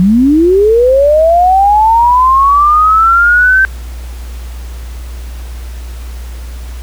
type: linear sweep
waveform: sine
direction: up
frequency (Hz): 174 to 1563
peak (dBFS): -4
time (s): 0-3.65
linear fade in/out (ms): 0
effects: added 60 Hz sine -21 dBFS peak until 6.82 s + pink hiss -36 dBFS RMS until 6.82 s